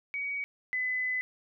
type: tone pair in turn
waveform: sine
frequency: 2258 / 2012 Hz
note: C#7 / B6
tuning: +31 / +32 cents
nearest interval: major second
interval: 199 cents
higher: first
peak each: -31 / -28 dBFS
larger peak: second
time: 0.14-0.44 / 0.73-1.21 s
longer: second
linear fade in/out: 0 ms
effects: none